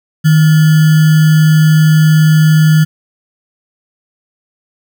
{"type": "tone with sample-and-hold", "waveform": "sine", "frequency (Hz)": 156.2, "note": "D#3", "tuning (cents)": 7, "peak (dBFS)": -4, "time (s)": [0.24, 2.85], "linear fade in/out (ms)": 20, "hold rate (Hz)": 1575, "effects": []}